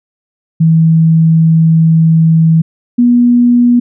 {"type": "tone pair in turn", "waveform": "sine", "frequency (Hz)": [162.1, 242.1], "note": ["E3", "B3"], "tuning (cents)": [-29, -34], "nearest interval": "perfect fifth", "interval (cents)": 695, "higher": "second", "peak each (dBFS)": [-4, -4], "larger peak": "neither", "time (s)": [[0.6, 2.62], [2.98, 3.8]], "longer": "first", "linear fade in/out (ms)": 10, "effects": []}